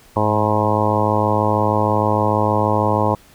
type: harmonic tone with a mistuned harmonic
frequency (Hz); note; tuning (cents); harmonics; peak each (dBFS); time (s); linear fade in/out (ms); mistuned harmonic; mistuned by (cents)
106.4; G#2; +42; 1 / 2 / 3 / 4 / 5 / 6 / 7 / 8 / 9 / 10; -21 / -24 / -25 / -25 / -22 / -25 / -27 / -23 / -22 / -25; 0.16-3.15; 5; 1; -52
effects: pink hiss -49 dBFS RMS until 3.34 s